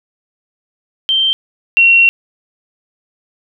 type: tone pair in turn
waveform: sine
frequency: 3136 / 2734 Hz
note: G7 / F7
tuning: 0 / -37 cents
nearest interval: major second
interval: 237 cents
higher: first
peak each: -10 / -5 dBFS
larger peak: second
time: 1.09-1.33 / 1.77-2.09 s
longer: second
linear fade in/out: 0 ms
effects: none